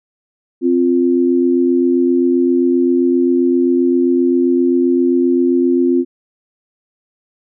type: tone pair together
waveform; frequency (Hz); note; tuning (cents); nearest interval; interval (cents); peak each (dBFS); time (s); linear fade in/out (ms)
sine; 261.6 / 349.2; C4 / F4; 0 / 0; perfect fourth; 500; -13; 0.61-6.05; 50
effects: none